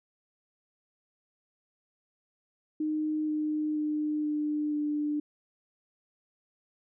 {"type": "tone with pitch steps", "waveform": "sine", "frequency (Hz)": [307.6, 304.9, 302.3, 299.7, 297.1], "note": ["D#4", "D#4", "D#4", "D4", "D4"], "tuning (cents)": [-20, -35, -50, 35, 20], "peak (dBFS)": -27, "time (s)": [2.8, 5.2], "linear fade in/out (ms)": 5, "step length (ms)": 480, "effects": []}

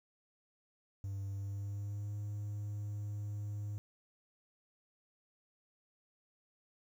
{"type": "tone with pitch glide", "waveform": "triangle", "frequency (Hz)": [98.6, 103.5], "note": ["G2", "G#2"], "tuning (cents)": [11, -5], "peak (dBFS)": -35, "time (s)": [1.04, 3.78], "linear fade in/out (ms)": 0, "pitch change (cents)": 84, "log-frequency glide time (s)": [1.3, 2.16], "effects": ["tanh soft clip ceiling -31 dBFS", "11-bit"]}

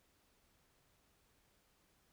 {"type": "silence", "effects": ["pink hiss -74 dBFS RMS until 2.12 s"]}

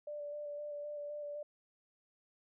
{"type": "tone with vibrato", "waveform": "sine", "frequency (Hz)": 587.3, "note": "D5", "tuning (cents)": 0, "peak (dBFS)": -40, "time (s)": [0.07, 1.43], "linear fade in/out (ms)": 5, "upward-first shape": "square", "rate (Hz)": 3.9, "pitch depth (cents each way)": 14, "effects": []}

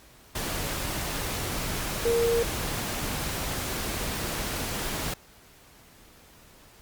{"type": "tone in noise", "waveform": "sine", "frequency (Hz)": 466.2, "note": "A#4", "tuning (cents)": 0, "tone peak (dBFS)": -21, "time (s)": [2.05, 2.43], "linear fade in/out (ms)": 5, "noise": "pink", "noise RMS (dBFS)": -31, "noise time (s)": [0.35, 5.14], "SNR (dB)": 7, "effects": ["pink hiss -54 dBFS RMS until 6.81 s", "Opus 48 kbps"]}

